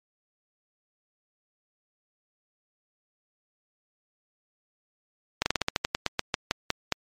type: slowing click train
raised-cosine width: 0.2 ms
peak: -6 dBFS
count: 15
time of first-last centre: 5.42-6.923 s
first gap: 40 ms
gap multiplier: 1.14
effects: MP3 64 kbps